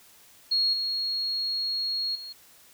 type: tone with level steps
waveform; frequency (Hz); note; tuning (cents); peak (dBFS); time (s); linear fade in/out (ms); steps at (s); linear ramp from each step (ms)
sine; 4300; C8; +47; -21 / -26 / -37; 0.51-2.33; 10; 0.73 / 2.15; 5
effects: white hiss -55 dBFS RMS until 2.73 s